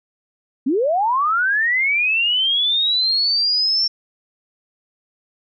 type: linear sweep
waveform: sine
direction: up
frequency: 236.2 to 5460 Hz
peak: -15 dBFS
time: 0.66-3.88 s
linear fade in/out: 10 ms
effects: none